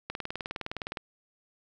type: click train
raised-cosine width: 0.3 ms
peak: -18 dBFS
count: 18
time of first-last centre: 0.1-0.972 s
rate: 19.5 Hz
effects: none